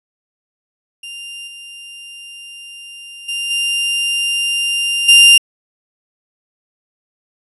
40% pulse tone with level steps, 2794 Hz, F7, in tune, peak -27 / -31 / -18 / -14 / -3 dBFS, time 1.03-5.38 s, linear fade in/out 5 ms, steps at 1.47 / 3.28 / 3.5 / 5.08 s, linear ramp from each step 10 ms, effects resampled to 32000 Hz

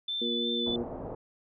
sine tone with vibrato, 3520 Hz, A7, in tune, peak -30 dBFS, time 0.08-0.76 s, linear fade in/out 5 ms, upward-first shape sine, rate 2.9 Hz, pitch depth 18 cents each way
harmonic tone, 118.7 Hz, A#2, 32 cents sharp, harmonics 2 / 3 / 4, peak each -33 / -35 / -36 dBFS, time 0.21-0.84 s, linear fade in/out 10 ms
white low-pass noise, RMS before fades -39 dBFS, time 0.66-1.15 s, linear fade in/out 5 ms, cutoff 720 Hz, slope 24 dB/octave
effects none

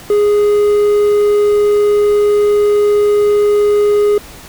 triangle tone with quantisation, 414.2 Hz, G#4, 5 cents flat, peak -6 dBFS, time 0.1-4.18 s, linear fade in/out 2 ms, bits 6, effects pink hiss -35 dBFS RMS until 4.48 s

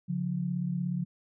sine tone pair together, 141.8 / 178.66 Hz, C#3 / F3, +40 / +40 cents, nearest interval major third, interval 400 cents, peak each -33 / -30 dBFS, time 0.08-1.05 s, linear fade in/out 20 ms, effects none

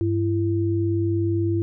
sine tone pair together, 100 / 336.4 Hz, G2 / E4, +35 / +35 cents, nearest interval octave + major sixth, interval 2100 cents, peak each -22 dBFS, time 0.01-1.62 s, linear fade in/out 0 ms, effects none

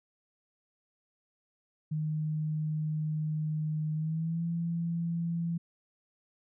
sine tone with pitch glide, 154.4 to 168.37 Hz, D#3 to E3, -13 to +37 cents, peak -29 dBFS, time 1.91-5.58 s, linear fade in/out 10 ms, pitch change +150 cents, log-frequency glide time 3.94-4.44 s, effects none

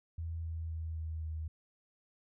sine tone with pitch steps, 82.41 / 81.56 / 80.71 / 79.88 / 79.05 Hz, E2 / E2 / E2 / D#2 / D#2, 0 / -18 / -36 / +46 / +28 cents, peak -36 dBFS, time 0.18-1.48 s, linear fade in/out 5 ms, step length 260 ms, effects none

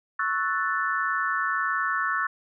sine chord, F# minor seventh, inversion second, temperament equal, 1108.7 / 1318.5 / 1480 / 1760 Hz, C#6 / E6 / F#6 / A6, 0 / 0 / 0 / 0 cents, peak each -29 dBFS, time 0.19-2.27 s, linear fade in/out 5 ms, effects none

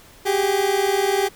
30% pulse tone pair together, 385.3 / 405.5 Hz, G4 / G#4, -30 / -41 cents, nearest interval minor second, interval 89 cents, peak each -18 dBFS, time 0.25-1.29 s, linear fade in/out 20 ms, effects pink hiss -48 dBFS RMS until 1.35 s

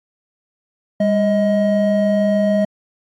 triangle tone pair together, 201.2 / 630.3 Hz, G3 / D#5, +45 / +22 cents, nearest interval octave + minor sixth, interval 1977 cents, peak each -14 dBFS, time 1-2.65 s, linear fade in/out 5 ms, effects AAC 64 kbps

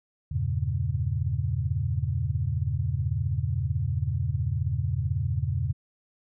sine chord, E diminished seventh, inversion none, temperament equal, 82.41 / 98 / 116.54 / 138.59 Hz, E2 / G2 / Bb2 / Db3, 0 / 0 / 0 / 0 cents, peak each -30 dBFS, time 0.31-5.73 s, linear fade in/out 10 ms, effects none

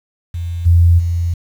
sine tone with level steps, 85.6 Hz, F2, 34 cents flat, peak -19 / -6 / -14 dBFS, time 0.34-1.34 s, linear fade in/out 5 ms, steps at 0.65 / 0.98 s, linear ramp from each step 20 ms, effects 7-bit

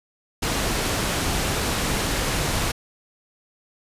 pink low-pass noise, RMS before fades -24 dBFS, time 0.42-2.72 s, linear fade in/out 10 ms, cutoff 11000 Hz, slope 12 dB/octave, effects resampled to 32000 Hz

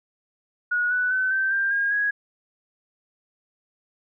sine tone with pitch steps, 1454 / 1486.3 / 1519.3 / 1553 / 1587.4 / 1622.7 / 1658.7 Hz, F#6 / F#6 / F#6 / G6 / G6 / G#6 / G#6, -31 / +7 / +45 / -17 / +21 / -41 / -3 cents, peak -20 dBFS, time 0.71-2.11 s, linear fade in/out 10 ms, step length 200 ms, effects none

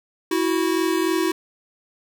square tone pair together, 326.6 / 370 Hz, E4 / F#4, -16 / 0 cents, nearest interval major second, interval 216 cents, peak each -22 / -23 dBFS, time 0.31-1.32 s, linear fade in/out 5 ms, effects none

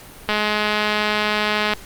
click train, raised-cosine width 0.3 ms, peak -4 dBFS, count 306, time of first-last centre 0.29-1.735 s, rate 211 Hz, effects pink hiss -41 dBFS RMS until 1.85 s + Opus 48 kbps

